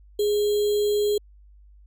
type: tone with sample-and-hold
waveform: sine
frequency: 415.3 Hz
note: G#4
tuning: in tune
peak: -19 dBFS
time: 0.19-1.18 s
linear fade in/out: 5 ms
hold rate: 3675 Hz
effects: added 50 Hz sine -48 dBFS peak until 1.86 s